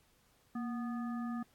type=harmonic tone with a mistuned harmonic; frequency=245.8 Hz; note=B3; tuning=8 cents flat; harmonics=1 / 3 / 5 / 7; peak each=-36 / -49 / -47 / -55 dBFS; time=0.55-1.43 s; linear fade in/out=5 ms; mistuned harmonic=1; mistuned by=-80 cents; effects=pink hiss -70 dBFS RMS until 1.54 s + AAC 64 kbps